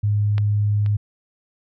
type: tone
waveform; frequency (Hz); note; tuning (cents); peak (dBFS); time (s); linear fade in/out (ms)
sine; 103.83; G#2; 0; -16; 0.03-0.97; 10
type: clicks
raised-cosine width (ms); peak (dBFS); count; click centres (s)
0.3; -15 / -24; 2; 0.381 / 0.862
effects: none